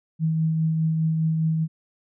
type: tone with tremolo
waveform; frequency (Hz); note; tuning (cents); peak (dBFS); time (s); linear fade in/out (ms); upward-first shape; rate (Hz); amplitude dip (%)
sine; 160; D#3; +49; -18; 0.19-1.68; 50; triangle; 4.9; 30
effects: none